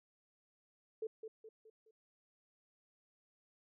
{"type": "tone with echo", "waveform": "sine", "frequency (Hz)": 440, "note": "A4", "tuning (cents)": 0, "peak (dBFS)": -37, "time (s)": [1.02, 1.07], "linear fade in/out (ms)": 5, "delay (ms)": 210, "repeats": 4, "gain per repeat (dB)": -7, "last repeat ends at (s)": 1.91, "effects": []}